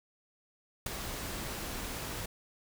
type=noise with ADSR envelope; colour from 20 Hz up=pink; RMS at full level=-28 dBFS; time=0.86-2.26 s; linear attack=7 ms; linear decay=4 ms; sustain=-11 dB; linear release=6 ms; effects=none